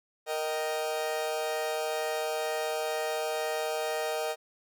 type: chord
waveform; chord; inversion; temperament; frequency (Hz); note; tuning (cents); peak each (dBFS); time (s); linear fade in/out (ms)
40% pulse; Eb major; second; equal with one note detuned; 466.2 / 622.3 / 777.2; Bb4 / Eb5 / G5; 0 / 0 / -15; -33 / -32 / -35; 0.26-4.36; 50
effects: none